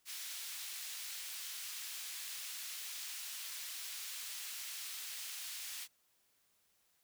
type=high-pass noise; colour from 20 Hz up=pink; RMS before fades=-45 dBFS; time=0.05-5.88 s; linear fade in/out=50 ms; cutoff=2800 Hz; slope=12 dB/octave; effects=white hiss -75 dBFS RMS until 7.03 s